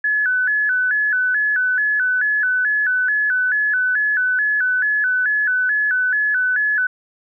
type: tone with vibrato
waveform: sine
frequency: 1600 Hz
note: G6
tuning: 35 cents sharp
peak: -15 dBFS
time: 0.04-6.87 s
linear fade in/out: 5 ms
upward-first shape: square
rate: 2.3 Hz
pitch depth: 110 cents each way
effects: none